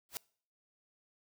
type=noise with exponential growth; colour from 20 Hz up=white; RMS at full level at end=-35 dBFS; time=0.09-0.17 s; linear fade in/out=0 ms; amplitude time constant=17 ms; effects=noise-tail reverb RT60 0.5 s tail -24 dB re dry